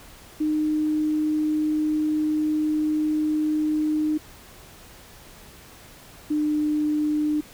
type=tone pair in turn; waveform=sine; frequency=306.4 / 301.3 Hz; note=D#4 / D4; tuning=-27 / +44 cents; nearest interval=unison; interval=29 cents; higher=first; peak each=-20 dBFS; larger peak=neither; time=0.4-4.18 / 6.3-7.41 s; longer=first; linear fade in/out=10 ms; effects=pink hiss -47 dBFS RMS until 7.53 s